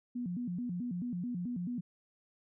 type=tone with vibrato; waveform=sine; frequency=207.7 Hz; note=G#3; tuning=in tune; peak=-34 dBFS; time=0.15-1.81 s; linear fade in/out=10 ms; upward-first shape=square; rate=4.6 Hz; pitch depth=280 cents each way; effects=none